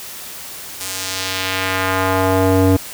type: tone with band-pass filter sweep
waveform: square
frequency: 94.4 Hz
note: F#2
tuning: 35 cents sharp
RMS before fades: -17 dBFS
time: 0.8-2.77 s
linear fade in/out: 10 ms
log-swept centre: 9800 to 320 Hz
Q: 0.95
effects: white hiss -32 dBFS RMS until 2.93 s